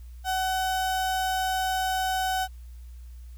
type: tone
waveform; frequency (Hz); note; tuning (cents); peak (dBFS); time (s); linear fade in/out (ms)
35% pulse; 753; F#5; +30; -23; 0.24-2.48; 50
effects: added 60 Hz sine -40 dBFS peak until 3.37 s + white hiss -63 dBFS RMS until 3.37 s